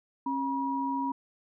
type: tone pair together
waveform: sine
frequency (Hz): 271.4 / 962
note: C#4 / B5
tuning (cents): -36 / -46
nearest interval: octave + minor seventh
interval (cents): 2190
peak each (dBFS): -31 / -30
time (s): 0.26-1.12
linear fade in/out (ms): 5
effects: none